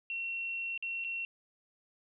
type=tone with dropouts; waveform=sine; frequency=2724 Hz; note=F7; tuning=44 cents flat; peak=-34 dBFS; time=0.1-1.25 s; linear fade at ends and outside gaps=1 ms; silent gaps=0.777-0.825 / 1.041-1.046 s; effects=none